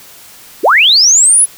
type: linear sweep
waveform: sine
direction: up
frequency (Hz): 253.1 to 10660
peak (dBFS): -4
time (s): 0.63-1.46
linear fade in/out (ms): 20
effects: white hiss -37 dBFS RMS until 1.57 s